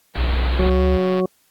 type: low-pass noise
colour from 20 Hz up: pink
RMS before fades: -27 dBFS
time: 0.15-0.7 s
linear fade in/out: 5 ms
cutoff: 4300 Hz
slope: 96 dB/octave
type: tone with pitch glide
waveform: sine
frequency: 62.1 to 71.33 Hz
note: B1 to D2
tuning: +10 to -50 cents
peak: -16 dBFS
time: 0.17-0.98 s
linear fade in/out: 20 ms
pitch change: +240 cents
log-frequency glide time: 0.52-0.86 s
type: harmonic tone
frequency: 185 Hz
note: F#3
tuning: in tune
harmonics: 1 / 2 / 3 / 4 / 6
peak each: -21 / -19 / -24 / -33 / -32 dBFS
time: 0.59-1.26 s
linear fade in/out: 5 ms
type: click train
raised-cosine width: 0.3 ms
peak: -17 dBFS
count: 69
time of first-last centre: 0.71-1.199 s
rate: 139 Hz
effects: white hiss -60 dBFS RMS until 1.5 s + AAC 64 kbps